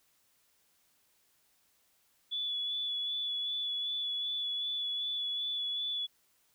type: tone with vibrato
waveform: sine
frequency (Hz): 3431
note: A7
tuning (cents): -44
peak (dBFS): -32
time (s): 2.31-6.07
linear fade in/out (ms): 20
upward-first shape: sine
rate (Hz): 2.6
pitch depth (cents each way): 19
effects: white hiss -71 dBFS RMS until 6.54 s